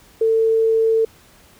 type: tone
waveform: sine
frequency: 447.8 Hz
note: A4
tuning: 30 cents sharp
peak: -13 dBFS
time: 0.21-1.05 s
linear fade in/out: 5 ms
effects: pink hiss -50 dBFS RMS until 1.59 s